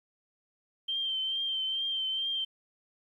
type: tone with vibrato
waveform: sine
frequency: 3136 Hz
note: G7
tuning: in tune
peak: -29 dBFS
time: 0.88-2.45 s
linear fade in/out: 10 ms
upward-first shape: triangle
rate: 2.3 Hz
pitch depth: 38 cents each way
effects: 11-bit